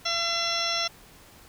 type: harmonic tone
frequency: 678 Hz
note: E5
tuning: 49 cents sharp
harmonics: 1 / 2 / 3 / 4 / 5 / 6 / 8 / 9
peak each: -34 / -33 / -35 / -35 / -32 / -33 / -30 / -37 dBFS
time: 0.05-0.88 s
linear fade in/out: 10 ms
effects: pink hiss -52 dBFS RMS until 1.48 s